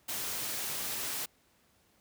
white noise, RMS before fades -36 dBFS, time 0.08-1.26 s, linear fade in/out 10 ms, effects pink hiss -68 dBFS RMS until 2 s + high-pass 60 Hz 12 dB/octave

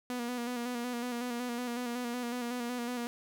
sawtooth tone with vibrato, 242.6 Hz, B3, 31 cents flat, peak -30 dBFS, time 0.1-3.07 s, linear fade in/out 0 ms, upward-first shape square, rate 5.4 Hz, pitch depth 36 cents each way, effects none

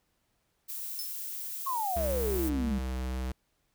violet noise, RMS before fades -38 dBFS, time 0.68-2.5 s, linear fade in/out 20 ms
sawtooth tone with exponential decay, 5274 Hz, E8, in tune, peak -30 dBFS, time 0.99-1.18 s, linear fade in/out 0 ms, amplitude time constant 40 ms
sine exponential sweep, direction down, 1113 to 190.1 Hz, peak -29 dBFS, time 1.66-2.79 s, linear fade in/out 10 ms
square tone with pitch glide, 66.8 to 64.04 Hz, C2 to C2, +36 to -37 cents, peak -32 dBFS, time 1.96-3.32 s, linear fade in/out 5 ms, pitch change -73 cents, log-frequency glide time 2.62-2.88 s
effects pink hiss -75 dBFS RMS until 3.74 s

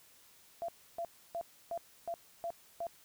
sine tone bursts, 680 Hz, F5, 46 cents flat, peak -35 dBFS, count 7, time 0.62-2.868 s, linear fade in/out 0 ms, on 64 ms, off 300 ms, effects white hiss -62 dBFS RMS until 3.04 s

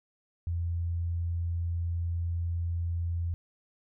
sine tone, 85.2 Hz, F2, 42 cents flat, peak -28 dBFS, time 0.47-3.34 s, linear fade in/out 0 ms, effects none

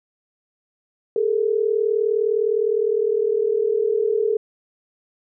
sine tone pair together, 415.3 / 455 Hz, G#4 / A#4, 0 / -42 cents, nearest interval major second, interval 158 cents, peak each -20 dBFS, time 1.16-4.37 s, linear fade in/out 2 ms, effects none

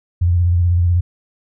sine tone with vibrato, 87.31 Hz, F2, in tune, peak -11 dBFS, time 0.21-1.01 s, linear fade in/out 10 ms, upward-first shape triangle, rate 16 Hz, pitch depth 62 cents each way, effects none

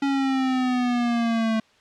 square exponential sweep, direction down, 279 to 220 Hz, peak -21 dBFS, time 0.02-1.6 s, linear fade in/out 5 ms, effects white hiss -58 dBFS RMS until 1.8 s + low-pass 4000 Hz 12 dB/octave

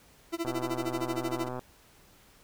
40% pulse tone with tremolo, 335.1 Hz, E4, 29 cents sharp, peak -27 dBFS, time 0.32-1.49 s, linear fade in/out 20 ms, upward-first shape sine, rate 13 Hz, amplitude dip 100%
click train, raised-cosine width 1 ms, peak -23 dBFS, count 145, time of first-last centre 0.45-1.593 s, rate 126 Hz
effects pink hiss -59 dBFS RMS until 2.43 s

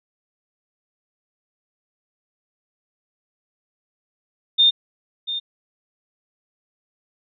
sine tone with echo, 3633 Hz, A#7, 45 cents flat, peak -11 dBFS, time 4.58-4.71 s, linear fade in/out 20 ms, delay 690 ms, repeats 1, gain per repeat -12 dB, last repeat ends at 5.4 s, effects none

